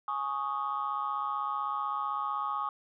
sine chord, Ab suspended fourth, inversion none, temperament equal with one note detuned, 835.4 / 1108.7 / 1244.5 Hz, Ab5 / Db6 / Eb6, +10 / 0 / 0 cents, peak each -36 / -33 / -33 dBFS, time 0.08-2.69 s, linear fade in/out 2 ms, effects tanh soft clip ceiling -23 dBFS

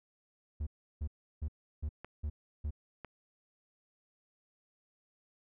triangle tone bursts, 74.6 Hz, D2, 28 cents sharp, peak -31 dBFS, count 6, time 0.6-2.708 s, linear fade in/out 10 ms, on 68 ms, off 340 ms
clicks, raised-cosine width 0.5 ms, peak -29 dBFS, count 2, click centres 2.046 / 3.047 s
effects none

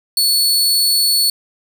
sawtooth tone, 4419 Hz, C#8, 6 cents flat, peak -9 dBFS, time 0.17-1.3 s, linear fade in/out 2 ms, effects 7-bit

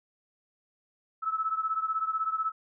sine beating tone pair, 1300 / 1316 Hz, E6 / E6, -24 / -3 cents, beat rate 16 Hz, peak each -29 / -32 dBFS, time 1.22-2.52 s, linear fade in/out 20 ms, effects none

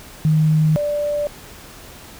sine tone pair in turn, 155.56 / 587.3 Hz, D#3 / D5, 0 / 0 cents, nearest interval octave + major seventh, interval 2300 cents, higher second, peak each -12 / -18 dBFS, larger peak first, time 0.25-0.76 / 0.76-1.27 s, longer neither, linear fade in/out 0 ms, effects pink hiss -40 dBFS RMS until 2.19 s

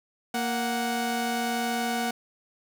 sawtooth tone pair together, 233.1 / 740 Hz, A#3 / F#5, 0 / 0 cents, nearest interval octave + minor sixth, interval 2000 cents, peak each -25 dBFS, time 0.34-2.11 s, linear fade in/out 5 ms, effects none

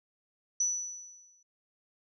sine tone with exponential decay, 5940 Hz, F#8, 6 cents sharp, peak -24 dBFS, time 0.6-1.43 s, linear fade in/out 5 ms, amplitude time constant 180 ms, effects none

